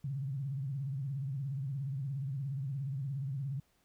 sine tone with vibrato, 136.4 Hz, C#3, 28 cents flat, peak -34 dBFS, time 0.04-3.6 s, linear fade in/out 5 ms, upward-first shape triangle, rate 17 Hz, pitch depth 160 cents each way, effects pink hiss -73 dBFS RMS until 3.84 s

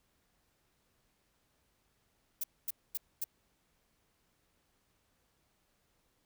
violet noise bursts, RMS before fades -35 dBFS, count 4, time 2.41-3.242 s, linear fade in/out 5 ms, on 28 ms, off 240 ms, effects pink hiss -75 dBFS RMS until 6.25 s

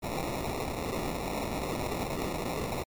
white noise with sample-and-hold, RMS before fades -33 dBFS, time 0.02-2.84 s, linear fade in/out 20 ms, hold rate 1575 Hz, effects MP3 96 kbps

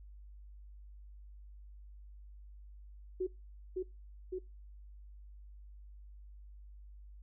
sine tone with echo, 370 Hz, F#4, in tune, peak -31 dBFS, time 3.2-3.27 s, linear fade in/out 10 ms, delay 560 ms, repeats 2, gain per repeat -2 dB, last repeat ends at 4.39 s, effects noise-tail reverb RT60 0.2 s tail -20 dB re dry + added 50 Hz sine -50 dBFS peak until 7.22 s

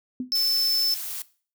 sine tone with exponential decay, 252.2 Hz, B3, 36 cents sharp, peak -23 dBFS, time 0.2-0.34 s, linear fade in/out 2 ms, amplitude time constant 29 ms
triangle tone, 5274 Hz, E8, in tune, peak -20 dBFS, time 0.32-0.94 s, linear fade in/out 0 ms
blue noise, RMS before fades -33 dBFS, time 0.35-1.22 s, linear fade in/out 2 ms
effects noise-tail reverb RT60 0.4 s tail -18 dB re dry

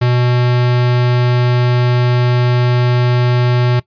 square tone, 123 Hz, B2, 7 cents flat, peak -11 dBFS, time 0.01-3.8 s, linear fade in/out 10 ms, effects noise-tail reverb RT60 0.1 s tail -19 dB re dry + resampled to 11025 Hz

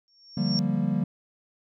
sine tone with exponential growth, 5500 Hz, F8, 27 cents flat, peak -24 dBFS, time 0.08-0.59 s, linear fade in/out 0 ms, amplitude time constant 110 ms
triangle chord, G minor seventh, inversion second, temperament equal with one note detuned, 147.43 / 174.61 / 196 / 233.1 Hz, D3 / F3 / G3 / Bb3, +7 / 0 / 0 / 0 cents, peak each -28 / -27 / -25 / -27 dBFS, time 0.37-1.04 s, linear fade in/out 5 ms
effects none

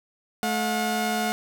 sawtooth tone pair together, 216.4 / 720 Hz, A3 / F#5, -29 / -47 cents, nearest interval octave + major sixth, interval 2082 cents, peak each -23 / -22 dBFS, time 0.43-1.32 s, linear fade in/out 0 ms, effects 8-bit

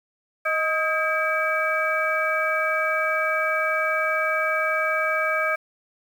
sine tone cluster, 626 / 1265 / 1610 / 2295 Hz, D#5 / D#6 / G6 / D7, +10 / +28 / +46 / -40 cents, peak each -26 dBFS, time 0.45-5.56 s, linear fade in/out 10 ms, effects 8-bit

